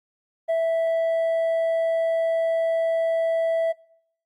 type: tone with hard clipping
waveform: triangle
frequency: 658 Hz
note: E5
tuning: 3 cents flat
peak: -18 dBFS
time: 0.48-3.73 s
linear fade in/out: 20 ms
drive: 1 dB
effects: noise-tail reverb RT60 0.7 s tail -25 dB re dry + Opus 32 kbps